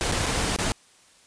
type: noise with dropouts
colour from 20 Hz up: pink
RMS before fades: -25 dBFS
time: 0.01-0.72 s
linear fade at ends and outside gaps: 0 ms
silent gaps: 0.115-0.121 / 0.26-0.264 / 0.563-0.587 s
effects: white hiss -56 dBFS RMS until 1.26 s + resampled to 22050 Hz